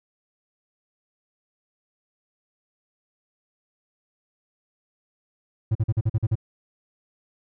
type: tone bursts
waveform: triangle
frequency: 110 Hz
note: A2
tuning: in tune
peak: -16 dBFS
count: 8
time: 5.71-6.355 s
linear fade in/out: 10 ms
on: 43 ms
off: 43 ms
effects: none